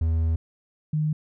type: tone pair in turn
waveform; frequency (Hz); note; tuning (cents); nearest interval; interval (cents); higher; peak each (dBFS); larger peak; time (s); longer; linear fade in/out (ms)
triangle / sine; 81.2 / 153.29; E2 / D#3; -26 / -25; major seventh; 1101; second; -18 / -21; first; 0.01-0.36 / 0.93-1.13; first; 5
effects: none